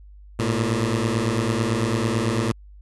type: beating tone pair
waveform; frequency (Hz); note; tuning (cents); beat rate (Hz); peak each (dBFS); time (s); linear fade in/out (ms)
15% pulse; 108.9 / 117.9; A2 / A#2; -17 / +20; 9; -17; 0.39-2.52; 5
effects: added 50 Hz sine -42 dBFS peak until 2.81 s + resampled to 24000 Hz